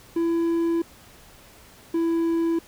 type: tone pair in turn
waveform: triangle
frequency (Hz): 334.7 / 332.2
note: E4 / E4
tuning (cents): +26 / +13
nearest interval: unison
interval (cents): 13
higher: first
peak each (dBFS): -18 / -18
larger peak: neither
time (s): 0.16-0.82 / 1.94-2.59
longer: first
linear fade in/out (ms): 5
effects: pink hiss -50 dBFS RMS until 2.67 s